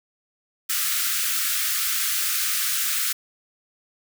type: high-pass noise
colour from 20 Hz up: white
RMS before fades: -24 dBFS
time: 0.69-3.13 s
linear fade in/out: 10 ms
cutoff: 1200 Hz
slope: 96 dB/octave
effects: none